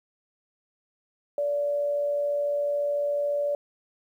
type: tone with amplitude modulation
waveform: sine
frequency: 578 Hz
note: D5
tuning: 28 cents flat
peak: -22 dBFS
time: 1.38-3.55 s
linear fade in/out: 2 ms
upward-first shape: sine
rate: 114 Hz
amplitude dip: 30%
effects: 10-bit